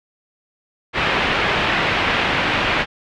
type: low-pass noise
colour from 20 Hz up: white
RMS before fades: -19 dBFS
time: 0.93-2.86 s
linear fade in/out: 50 ms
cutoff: 2900 Hz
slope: 24 dB/octave
effects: none